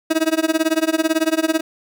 30% pulse tone with tremolo, 319.9 Hz, D#4, 48 cents sharp, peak -10 dBFS, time 0.1-1.61 s, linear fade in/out 10 ms, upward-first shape sine, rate 18 Hz, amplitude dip 95%, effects none

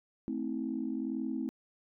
sine chord, A minor, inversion none, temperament equal with one note detuned, 220 / 261.6 / 322.5 Hz, A3 / C4 / E4, 0 / 0 / -38 cents, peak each -37 / -35 / -37 dBFS, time 0.28-1.49 s, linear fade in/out 0 ms, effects tanh soft clip ceiling -23 dBFS

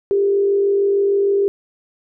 sine tone with frequency modulation, 398.9 Hz, G4, 30 cents sharp, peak -13 dBFS, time 0.11-1.48 s, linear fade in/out 0 ms, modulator 46.5 Hz, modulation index 0.36, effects none

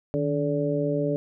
harmonic tone with a mistuned harmonic, 144.3 Hz, D3, 30 cents flat, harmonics 1 / 2 / 3 / 4, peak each -28 / -28 / -28 / -28 dBFS, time 0.14-1.16 s, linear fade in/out 0 ms, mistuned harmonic 1, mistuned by +100 cents, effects none

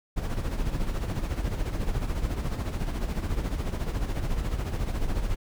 brown noise with tremolo, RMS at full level -26 dBFS, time 0.16-5.36 s, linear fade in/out 20 ms, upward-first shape sine, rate 14 Hz, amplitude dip 60%, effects none

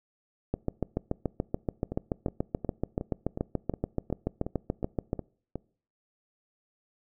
two click trains, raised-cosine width 2 ms, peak -14 / -20 dBFS, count 33 / 11, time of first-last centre 0.54-5.131 / 1.92-5.556 s, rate 6.97 / 2.75 Hz, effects noise-tail reverb RT60 0.5 s tail -24 dB re dry

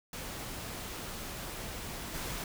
pink noise with level steps, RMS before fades -41 / -38 dBFS, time 0.13-2.44 s, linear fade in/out 2 ms, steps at 2.14 s, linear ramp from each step 5 ms, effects none

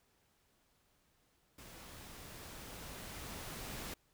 pink noise with level ramp, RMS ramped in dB -54 to -44 dBFS, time 1.58-3.94 s, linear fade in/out 5 ms, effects pink hiss -74 dBFS RMS until 4.13 s

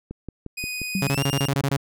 click train, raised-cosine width 3 ms, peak -20 dBFS, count 5, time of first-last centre 0.11-0.817 s, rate 5.66 Hz
sawtooth tone with pitch glide, 2489 to 2810 Hz, D#7 to F7, 0 to +10 cents, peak -25 dBFS, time 0.57-1.48 s, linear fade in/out 10 ms, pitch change +210 cents, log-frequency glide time 1.09-1.22 s
sine tone with exponential decay, 191.5 Hz, G3, 40 cents flat, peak -19 dBFS, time 0.95-1.25 s, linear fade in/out 2 ms, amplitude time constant 65 ms
sawtooth tone bursts, 138.59 Hz, C#3, in tune, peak -16 dBFS, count 10, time 1.02-1.767 s, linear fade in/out 2 ms, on 54 ms, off 23 ms
effects none

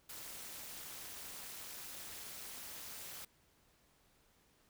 white noise with amplitude modulation, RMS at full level -45 dBFS, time 0.09-3.25 s, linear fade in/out 5 ms, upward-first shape sine, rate 225 Hz, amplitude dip 80%, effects pink hiss -71 dBFS RMS until 4.69 s

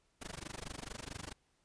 pink noise with amplitude modulation, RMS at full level -42 dBFS, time 0.21-1.33 s, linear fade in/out 10 ms, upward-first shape sine, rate 24.5 Hz, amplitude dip 100%, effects pink hiss -75 dBFS RMS until 1.64 s + resampled to 22050 Hz

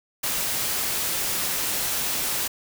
white noise, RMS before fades -26 dBFS, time 0.23-2.48 s, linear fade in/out 10 ms, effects none

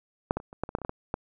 clicks, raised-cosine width 1 ms, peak -9 / -15 / -30 / -30 / -14 / -23 / -11 / -30 / -26 / -18 / -18 / -14 dBFS, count 12, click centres 0.309 / 0.37 / 0.401 / 0.529 / 0.636 / 0.691 / 0.751 / 0.786 / 0.817 / 0.849 / 0.894 / 1.141 s, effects none

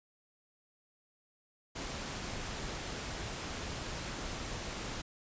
pink noise, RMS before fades -40 dBFS, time 1.75-5.02 s, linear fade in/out 10 ms, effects resampled to 16000 Hz

